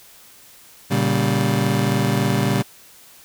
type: chord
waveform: 30% pulse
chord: G diminished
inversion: first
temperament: just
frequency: 117.6 / 141.12 / 196 Hz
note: Bb2 / Db3 / G3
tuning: +16 / +31 / 0 cents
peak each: -19 dBFS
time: 0.9-2.63 s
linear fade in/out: 20 ms
effects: white hiss -47 dBFS RMS until 3.24 s